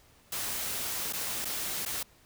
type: noise with dropouts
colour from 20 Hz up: white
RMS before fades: -34 dBFS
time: 0.32-2.03 s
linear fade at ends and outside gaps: 5 ms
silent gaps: 1.126-1.133 / 1.447-1.452 / 1.852-1.86 s
effects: pink hiss -61 dBFS RMS until 2.25 s